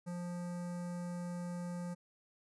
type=tone with notch filter; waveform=square; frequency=175.7 Hz; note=F3; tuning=11 cents sharp; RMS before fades=-41 dBFS; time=0.06-1.95 s; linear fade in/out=20 ms; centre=3200 Hz; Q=0.52; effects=resampled to 24000 Hz